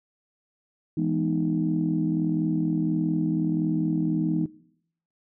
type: chord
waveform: sine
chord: E major seventh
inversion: none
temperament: equal with one note detuned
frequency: 166.15 / 207.7 / 246.9 / 311.1 Hz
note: E3 / G#3 / B3 / D#4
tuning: +14 / 0 / 0 / 0 cents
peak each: -26 / -30 / -30 / -26 dBFS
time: 0.97-4.46 s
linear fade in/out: 5 ms
effects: noise-tail reverb RT60 0.7 s tail -20 dB re dry + tanh soft clip ceiling -13 dBFS